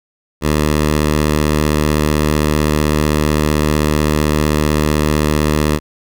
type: tone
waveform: 10% pulse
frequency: 75.7 Hz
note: D#2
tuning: 47 cents flat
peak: -4 dBFS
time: 0.41-5.8 s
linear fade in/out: 50 ms
effects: none